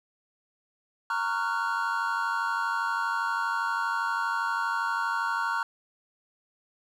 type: chord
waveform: triangle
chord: Gb major seventh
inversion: first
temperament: just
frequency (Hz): 925 / 1110 / 1387.5 / 1480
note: Bb5 / Db6 / F6 / Gb6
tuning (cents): -14 / +2 / -12 / 0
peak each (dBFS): -29 / -31 / -29 / -31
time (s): 1.1-5.63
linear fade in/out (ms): 2
effects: none